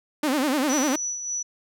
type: tone with vibrato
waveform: sawtooth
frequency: 280 Hz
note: C#4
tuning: 18 cents sharp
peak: -17 dBFS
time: 0.23-0.96 s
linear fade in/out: 5 ms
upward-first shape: sine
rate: 10 Hz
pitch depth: 180 cents each way
type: tone with tremolo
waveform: sine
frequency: 5920 Hz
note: F#8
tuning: in tune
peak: -25 dBFS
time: 0.69-1.43 s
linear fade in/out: 10 ms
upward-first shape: sine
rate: 3.4 Hz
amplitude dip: 50%
effects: none